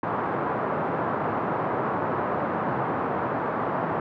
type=band-pass noise; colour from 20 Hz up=white; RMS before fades=-27 dBFS; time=0.03-4 s; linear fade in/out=2 ms; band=110 to 1200 Hz; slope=24 dB/octave; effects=none